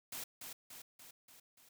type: noise with echo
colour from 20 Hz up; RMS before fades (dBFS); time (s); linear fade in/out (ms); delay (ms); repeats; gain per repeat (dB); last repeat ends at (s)
white; -44; 0.12-0.24; 5; 290; 5; -4; 1.69
effects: none